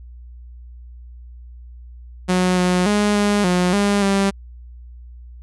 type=tone with pitch steps; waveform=sawtooth; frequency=182.4 / 180.6 / 207.3 / 205.4 / 179.7 / 202.5 / 196.8 Hz; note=F#3 / F#3 / G#3 / G#3 / F3 / G#3 / G3; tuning=-24 / -42 / -3 / -19 / +50 / -43 / +7 cents; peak=-11 dBFS; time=2.28-4.31 s; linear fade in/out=20 ms; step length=290 ms; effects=added 60 Hz sine -36 dBFS peak until 5.42 s + resampled to 24000 Hz